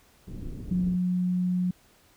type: low-pass noise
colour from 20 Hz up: pink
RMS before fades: -37 dBFS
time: 0.27-0.96 s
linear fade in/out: 10 ms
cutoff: 330 Hz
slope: 24 dB/octave
type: tone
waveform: sine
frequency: 180.6 Hz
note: F#3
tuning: 42 cents flat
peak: -23 dBFS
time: 0.71-1.71 s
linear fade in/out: 5 ms
effects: pink hiss -60 dBFS RMS until 2.16 s